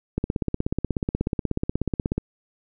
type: click train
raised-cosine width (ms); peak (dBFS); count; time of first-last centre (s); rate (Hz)
3; -10; 34; 0.18-2.18; 16.5
effects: none